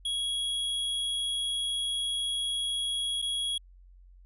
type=tone with dropouts; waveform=square; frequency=3322 Hz; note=G#7; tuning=in tune; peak=-29 dBFS; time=0.05-3.58 s; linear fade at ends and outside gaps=5 ms; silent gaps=3.218-3.223 s; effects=added 45 Hz sine -51 dBFS peak until 4.25 s + resampled to 24000 Hz